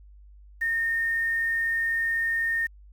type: tone with quantisation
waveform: sine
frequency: 1832 Hz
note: A#6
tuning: 31 cents flat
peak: -23 dBFS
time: 0.61-2.67 s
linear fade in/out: 10 ms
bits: 8
effects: added 50 Hz sine -47 dBFS peak until 2.92 s